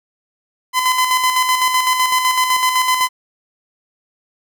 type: tone with tremolo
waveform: sawtooth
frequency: 1018 Hz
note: C6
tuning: 48 cents flat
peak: -8 dBFS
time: 0.73-3.09 s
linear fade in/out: 50 ms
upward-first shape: square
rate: 7.9 Hz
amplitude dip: 45%
effects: none